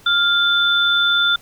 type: tone pair together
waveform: sine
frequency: 1400 / 3528 Hz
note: F6 / A7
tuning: +4 / +4 cents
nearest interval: octave + major third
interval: 1600 cents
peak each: -16 dBFS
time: 0.06-1.36 s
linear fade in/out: 5 ms
effects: pink hiss -48 dBFS RMS until 1.41 s